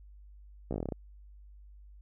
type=slowing click train; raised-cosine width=2 ms; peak=-21 dBFS; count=10; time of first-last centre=0.71-0.922 s; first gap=15 ms; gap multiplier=1.11; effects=added 50 Hz sine -50 dBFS peak until 2.01 s